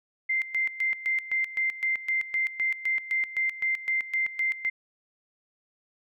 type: tone with tremolo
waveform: sine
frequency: 2088 Hz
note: C7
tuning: 4 cents flat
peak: -23 dBFS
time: 0.29-4.7 s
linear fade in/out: 10 ms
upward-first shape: square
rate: 3.9 Hz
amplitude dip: 80%
effects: none